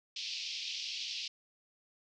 white band-pass noise, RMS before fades -40 dBFS, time 0.16-1.28 s, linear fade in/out 5 ms, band 2500 to 5400 Hz, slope 48 dB/octave, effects none

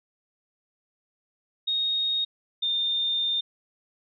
sine tone pair in turn, 3729 / 3619 Hz, A#7 / A7, 0 / +48 cents, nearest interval minor second, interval 52 cents, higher first, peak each -23 / -23 dBFS, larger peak neither, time 1.67-2.25 / 2.62-3.41 s, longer second, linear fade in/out 10 ms, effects none

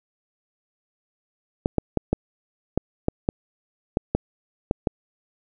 clicks, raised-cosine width 2 ms, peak -6 dBFS, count 11, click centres 1.659 / 1.783 / 1.973 / 2.13 / 2.776 / 3.084 / 3.289 / 3.971 / 4.15 / 4.711 / 4.872 s, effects none

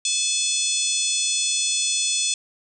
harmonic tone with a mistuned harmonic, 861 Hz, A5, 38 cents flat, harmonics 3 / 4 / 5 / 6 / 7 / 8 / 9 / 10, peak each -31 / -26 / -31 / -31 / -28 / -28 / -28 / -29 dBFS, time 0.05-2.34 s, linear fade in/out 2 ms, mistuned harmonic 9, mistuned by +62 cents, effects none

